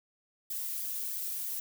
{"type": "noise with flanger", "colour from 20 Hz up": "violet", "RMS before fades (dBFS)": -36, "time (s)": [0.5, 1.6], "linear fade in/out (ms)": 5, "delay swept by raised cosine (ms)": [0.71, 2.71], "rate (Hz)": 3.1, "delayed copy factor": -0.5, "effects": []}